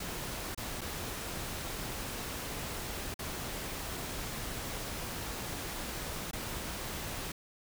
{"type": "noise with dropouts", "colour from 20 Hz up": "pink", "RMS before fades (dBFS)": -39, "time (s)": [0, 7.32], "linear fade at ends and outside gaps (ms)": 5, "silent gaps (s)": [[0.548, 0.575], [0.81, 0.814], [3.142, 3.19], [6.312, 6.331]], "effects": []}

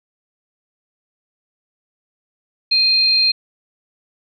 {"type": "tone pair together", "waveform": "sine", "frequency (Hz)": [2489, 4186], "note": ["D#7", "C8"], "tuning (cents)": [0, 0], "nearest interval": "major sixth", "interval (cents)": 900, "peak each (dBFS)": [-22, -12], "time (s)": [2.71, 3.32], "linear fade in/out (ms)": 10, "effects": []}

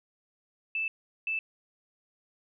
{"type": "tone bursts at uneven times", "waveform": "sine", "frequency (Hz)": 2637, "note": "E7", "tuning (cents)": 0, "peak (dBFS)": -28, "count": 2, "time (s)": [[0.75, 0.88], [1.27, 1.39]], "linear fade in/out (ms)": 2, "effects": []}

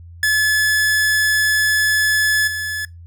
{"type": "tone with level steps", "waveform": "45% pulse", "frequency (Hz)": 1719, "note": "A6", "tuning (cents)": -41, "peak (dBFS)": [-13, -21], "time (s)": [0.23, 2.85], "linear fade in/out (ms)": 2, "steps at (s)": 2.47, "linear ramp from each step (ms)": 10, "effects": ["noise-tail reverb RT60 0.2 s tail -23 dB re dry", "added 85 Hz sine -36 dBFS peak until 3.06 s"]}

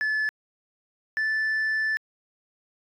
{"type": "tone pair in turn", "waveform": "sine", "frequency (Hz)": [1730, 1754.1], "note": ["A6", "A6"], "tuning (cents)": [-30, -6], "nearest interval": "unison", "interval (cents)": 24, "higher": "second", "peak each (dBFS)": -20, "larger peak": "neither", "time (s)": [[0.01, 0.29], [1.17, 1.97]], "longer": "second", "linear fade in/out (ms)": 0, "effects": ["tanh soft clip ceiling -22 dBFS"]}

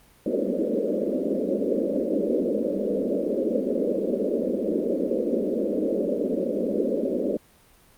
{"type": "band-pass noise", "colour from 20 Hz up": "white", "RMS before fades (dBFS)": -25, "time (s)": [0.26, 7.37], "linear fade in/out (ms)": 2, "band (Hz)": [190, 580], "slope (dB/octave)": 96, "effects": ["pink hiss -56 dBFS RMS until 7.97 s", "Opus 32 kbps"]}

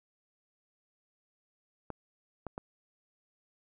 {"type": "clicks", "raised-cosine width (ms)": 1, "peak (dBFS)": -24, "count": 3, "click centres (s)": [1.903, 2.467, 2.579], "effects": []}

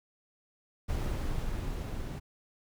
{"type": "noise with level ramp", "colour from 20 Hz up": "brown", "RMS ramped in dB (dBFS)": [-31, -37], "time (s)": [0.88, 2.2], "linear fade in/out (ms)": 20, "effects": []}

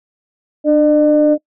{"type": "tone pair together", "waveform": "sine", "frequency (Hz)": [297.5, 603.3], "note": ["D4", "D5"], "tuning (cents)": [22, 46], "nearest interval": "octave", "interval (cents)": 1224, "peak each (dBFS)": -10, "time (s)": [0.64, 1.38], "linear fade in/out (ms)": 50, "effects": ["noise-tail reverb RT60 0.1 s tail -23 dB re dry", "tanh soft clip ceiling -1 dBFS"]}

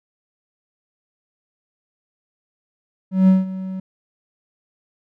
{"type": "tone with ADSR envelope", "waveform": "triangle", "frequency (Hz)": 188.5, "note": "F#3", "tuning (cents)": 32, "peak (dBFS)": -6, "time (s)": [3.11, 3.8], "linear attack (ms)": 170, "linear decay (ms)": 170, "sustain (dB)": -17, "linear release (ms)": 5, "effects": []}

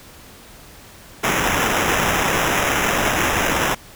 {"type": "noise with sample-and-hold", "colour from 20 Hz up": "violet", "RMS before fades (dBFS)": -19, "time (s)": [1.23, 3.75], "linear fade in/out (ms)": 10, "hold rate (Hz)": 4410, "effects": ["pink hiss -43 dBFS RMS until 3.95 s"]}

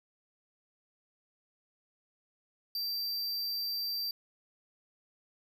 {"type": "tone", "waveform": "square", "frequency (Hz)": 4691, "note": "D8", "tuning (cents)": -3, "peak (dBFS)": -33, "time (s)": [2.75, 4.11], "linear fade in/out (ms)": 2, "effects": []}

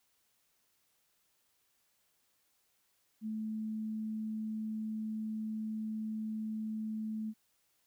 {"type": "tone", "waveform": "sine", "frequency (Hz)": 217.7, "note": "A3", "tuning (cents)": -18, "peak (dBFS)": -35, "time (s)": [3.21, 7.34], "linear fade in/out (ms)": 50, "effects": ["white hiss -75 dBFS RMS until 7.86 s"]}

